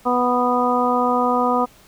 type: harmonic tone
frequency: 246.9 Hz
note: B3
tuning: in tune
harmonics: 1 / 2 / 3 / 4 / 5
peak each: -22 / -22 / -22 / -22 / -22 dBFS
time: 0.05-1.66 s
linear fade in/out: 20 ms
effects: pink hiss -50 dBFS RMS until 1.87 s